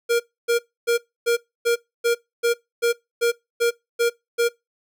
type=tone bursts; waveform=square; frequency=470.6 Hz; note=A#4; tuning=16 cents sharp; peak=-17 dBFS; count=12; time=0.09-4.49 s; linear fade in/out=20 ms; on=110 ms; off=280 ms; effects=noise-tail reverb RT60 0.2 s tail -23 dB re dry